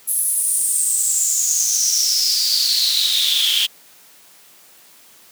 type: noise with high-pass filter sweep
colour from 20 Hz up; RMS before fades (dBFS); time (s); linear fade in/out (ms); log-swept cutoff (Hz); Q
pink; -18; 0.07-3.67; 20; 11000 to 3100; 8.9
effects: white hiss -48 dBFS RMS until 5.31 s + high-pass 150 Hz 12 dB/octave